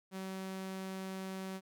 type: tone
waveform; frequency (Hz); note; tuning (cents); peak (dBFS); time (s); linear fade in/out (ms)
sawtooth; 190; F#3; +46; -36; 0.11-1.61; 50
effects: none